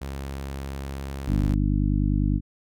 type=tone; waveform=sawtooth; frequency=68.4 Hz; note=C#2; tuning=23 cents flat; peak=-27 dBFS; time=0.01-1.55 s; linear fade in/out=10 ms
type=harmonic tone; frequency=50 Hz; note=G1; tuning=35 cents sharp; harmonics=1 / 2 / 3 / 4 / 5 / 6; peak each=-23 / -26 / -28 / -29 / -30 / -31 dBFS; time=1.26-2.41 s; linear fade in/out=50 ms
effects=none